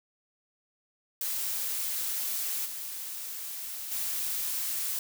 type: noise with level steps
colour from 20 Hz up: blue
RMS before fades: -32 / -38 / -32 dBFS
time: 1.21-4.99 s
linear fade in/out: 2 ms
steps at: 2.65 / 3.91 s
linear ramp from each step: 10 ms
effects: none